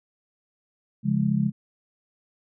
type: chord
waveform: sine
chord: Db major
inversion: none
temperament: just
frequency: 138.59 / 173.24 / 207.9 Hz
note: Db3 / F3 / Ab3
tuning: 0 / -14 / +2 cents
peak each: -25 / -26 / -23 dBFS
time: 1.03-1.52 s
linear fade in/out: 50 ms
effects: none